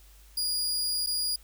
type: tone with dropouts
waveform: sawtooth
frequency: 4866 Hz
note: D#8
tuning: 39 cents flat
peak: -24 dBFS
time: 0.37-1.36 s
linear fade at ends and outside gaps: 5 ms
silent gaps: 1.063-1.07 s
effects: added 50 Hz sine -52 dBFS peak until 1.43 s + white hiss -59 dBFS RMS until 1.43 s